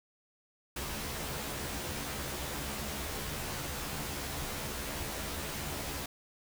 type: noise with comb filter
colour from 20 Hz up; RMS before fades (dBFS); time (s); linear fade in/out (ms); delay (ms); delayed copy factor
pink; -38; 0.76-6.06; 5; 14; +0.9
effects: none